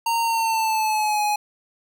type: tone with pitch glide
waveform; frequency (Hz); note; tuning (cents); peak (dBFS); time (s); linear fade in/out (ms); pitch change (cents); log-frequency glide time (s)
square; 923 to 836.7; A#5 to G#5; -17 to +13; -20; 0.06-1.36; 5; -170; 0.22-1.23
effects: none